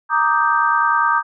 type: chord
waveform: sine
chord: Eb major seventh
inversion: second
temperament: equal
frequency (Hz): 932.3 / 1174.7 / 1244.5 / 1568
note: Bb5 / D6 / Eb6 / G6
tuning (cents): 0 / 0 / 0 / 0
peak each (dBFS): -19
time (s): 0.09-1.23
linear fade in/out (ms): 50
effects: none